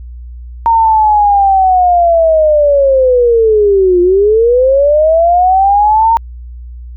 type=linear two-way sweep; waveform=sine; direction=down then up; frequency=924 to 349.2 to 924 Hz; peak=-5 dBFS; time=0.66-6.17 s; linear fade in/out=0 ms; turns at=4.01 s; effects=added 60 Hz sine -25 dBFS peak until 6.96 s